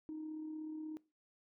sine tone with amplitude modulation, 311.1 Hz, D#4, in tune, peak -39 dBFS, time 0.09-0.97 s, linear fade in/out 0 ms, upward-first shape sine, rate 36.5 Hz, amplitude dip 40%, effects noise-tail reverb RT60 0.3 s tail -22 dB re dry + tanh soft clip ceiling -37 dBFS

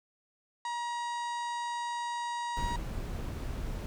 harmonic tone, 952 Hz, A#5, 36 cents sharp, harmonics 1 / 2 / 3 / 4 / 5 / 6 / 7 / 8 / 9 / 10, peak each -33 / -43 / -52 / -47 / -53 / -58 / -53 / -58 / -57 / -64 dBFS, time 0.65-2.76 s, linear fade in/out 2 ms
brown noise, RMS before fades -36 dBFS, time 2.57-3.86 s, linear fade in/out 0 ms
effects none

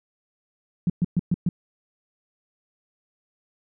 sine tone bursts, 174.61 Hz, F3, in tune, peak -17 dBFS, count 5, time 0.87-1.49 s, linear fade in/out 2 ms, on 28 ms, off 120 ms, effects none

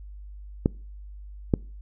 clicks, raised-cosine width 3 ms, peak -6 dBFS, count 2, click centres 0.659 / 1.538 s, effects noise-tail reverb RT60 0.4 s tail -25 dB re dry + added 50 Hz sine -39 dBFS peak until 1.81 s

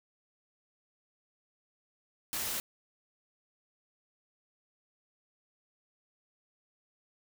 white noise, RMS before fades -35 dBFS, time 2.33-2.6 s, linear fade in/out 0 ms, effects none

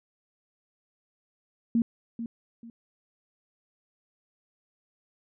sine tone with echo, 231.4 Hz, A#3, 13 cents flat, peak -20 dBFS, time 1.75-1.82 s, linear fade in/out 2 ms, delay 440 ms, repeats 2, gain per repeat -11 dB, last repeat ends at 2.7 s, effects none

